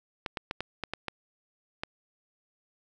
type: clicks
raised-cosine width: 0.3 ms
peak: -16 dBFS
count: 8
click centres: 0.262 / 0.372 / 0.511 / 0.606 / 0.837 / 0.936 / 1.083 / 1.835 s
effects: none